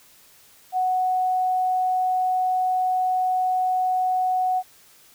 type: tone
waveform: sine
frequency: 740 Hz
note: F#5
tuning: in tune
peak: -19 dBFS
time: 0.72-4.63 s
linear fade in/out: 50 ms
effects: white hiss -53 dBFS RMS until 5.14 s